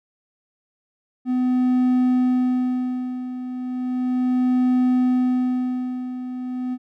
triangle tone with tremolo, 252.1 Hz, B3, 36 cents sharp, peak -13 dBFS, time 1.25-6.78 s, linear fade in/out 50 ms, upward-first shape sine, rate 0.35 Hz, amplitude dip 75%, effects none

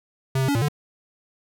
square tone with pitch steps, 133.2 / 132.3 / 284.1 / 115.2 / 147 Hz, C3 / C3 / C#4 / A#2 / D3, +31 / +20 / +43 / -20 / +2 cents, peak -20 dBFS, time 0.35-0.685 s, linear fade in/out 5 ms, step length 67 ms, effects none

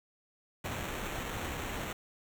pink noise with sample-and-hold, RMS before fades -38 dBFS, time 0.64-1.93 s, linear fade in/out 5 ms, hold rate 4900 Hz, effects none

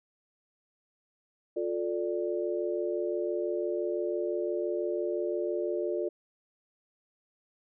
sine chord, D minor, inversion first, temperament equal with one note detuned, 354.1 / 440 / 587.3 Hz, F4 / A4 / D5, +24 / 0 / 0 cents, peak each -31 / -34 / -34 dBFS, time 1.56-6.09 s, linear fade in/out 10 ms, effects none

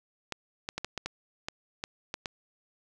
clicks, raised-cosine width 0.2 ms, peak -16 dBFS, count 10, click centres 0.323 / 0.689 / 0.78 / 0.846 / 0.977 / 1.06 / 1.485 / 1.839 / 2.141 / 2.258 s, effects none

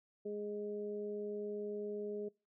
harmonic tone, 207.5 Hz, G#3, 1 cent flat, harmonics 1 / 2 / 3, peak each -46 / -39 / -51 dBFS, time 0.25-2.29 s, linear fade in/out 10 ms, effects noise-tail reverb RT60 0.3 s tail -25 dB re dry

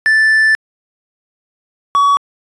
triangle tone pair in turn, 1760 / 1129.8 Hz, A6 / C#6, 0 / +33 cents, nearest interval minor sixth, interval 767 cents, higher first, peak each -6 dBFS, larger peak neither, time 0.06-0.55 / 1.95-2.17 s, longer first, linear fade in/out 0 ms, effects resampled to 22050 Hz

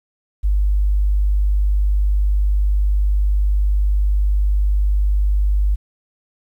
sine tone, 50 Hz, G1, 35 cents sharp, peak -13 dBFS, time 0.43-5.76 s, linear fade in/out 20 ms, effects 9-bit

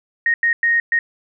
sine tone bursts at uneven times, 1863 Hz, A#6, 2 cents flat, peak -13 dBFS, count 4, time 0.26-0.34 / 0.43-0.53 / 0.63-0.8 / 0.92-0.99 s, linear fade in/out 2 ms, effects none

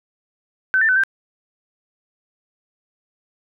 sine tone with pitch steps, 1527 / 1783 / 1512 / 1572 Hz, G6 / A6 / F#6 / G6, -46 / +22 / +37 / +4 cents, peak -13 dBFS, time 0.74-1.036 s, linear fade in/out 0 ms, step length 74 ms, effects none

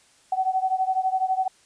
sine beating tone pair, 750 / 762 Hz, F#5 / G5, +23 / -49 cents, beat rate 12 Hz, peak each -23 / -25 dBFS, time 0.32-1.48 s, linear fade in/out 5 ms, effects white hiss -58 dBFS RMS until 1.65 s + resampled to 22050 Hz

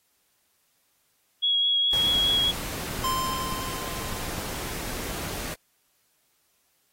sine tone with vibrato, 3322 Hz, G#7, in tune, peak -20 dBFS, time 1.42-2.52 s, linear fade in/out 20 ms, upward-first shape triangle, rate 4.8 Hz, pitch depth 16 cents each way
pink noise, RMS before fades -34 dBFS, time 1.93-5.54 s, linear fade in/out 0 ms
clicks, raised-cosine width 5 ms, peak -23 dBFS, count 6, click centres 2.16 / 2.911 / 2.991 / 3.526 / 4.126 / 4.381 s
square tone with exponential decay, 1043 Hz, C6, 6 cents flat, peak -24 dBFS, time 3.04-5.16 s, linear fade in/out 2 ms, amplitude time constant 460 ms
effects white hiss -69 dBFS RMS until 6.92 s + AAC 48 kbps

